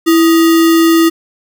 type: tone with sample-and-hold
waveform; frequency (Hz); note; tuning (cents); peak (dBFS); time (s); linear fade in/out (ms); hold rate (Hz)
sine; 330; E4; +2; -5; 0.06-1.1; 20; 1575
effects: none